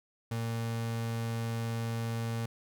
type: tone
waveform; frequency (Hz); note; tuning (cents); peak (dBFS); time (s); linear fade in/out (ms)
35% pulse; 114.9; A#2; -25; -30; 0.31-2.46; 5
effects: none